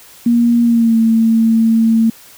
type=tone with pitch glide; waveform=sine; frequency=236.3 to 225.6 Hz; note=A#3 to A3; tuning=+24 to +44 cents; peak=-8 dBFS; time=0.26-2.1 s; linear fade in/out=5 ms; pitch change=-80 cents; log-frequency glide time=0.63-0.97 s; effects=white hiss -41 dBFS RMS until 2.37 s